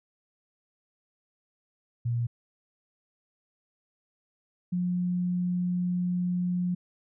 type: tone pair in turn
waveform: sine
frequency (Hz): 118.7 / 178.62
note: A#2 / F3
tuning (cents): +32 / +39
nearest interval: perfect fifth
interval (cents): 707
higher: second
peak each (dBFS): -25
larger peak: neither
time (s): 2.05-2.27 / 4.72-6.75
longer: second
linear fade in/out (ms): 10
effects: none